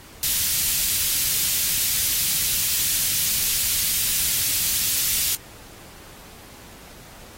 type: band-stop noise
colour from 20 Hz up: white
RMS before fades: -22 dBFS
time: 0.23-5.35 s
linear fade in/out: 0 ms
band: 130 to 2700 Hz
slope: 12 dB/octave
effects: pink hiss -45 dBFS RMS until 7.37 s + AAC 48 kbps